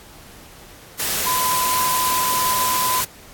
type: tone in noise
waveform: sine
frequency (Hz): 1011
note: B5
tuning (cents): +40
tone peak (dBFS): -19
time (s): 1.26-3.01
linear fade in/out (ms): 10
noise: white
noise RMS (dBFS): -22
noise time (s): 0.99-3.05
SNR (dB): 0
effects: pink hiss -44 dBFS RMS until 3.33 s + AAC 64 kbps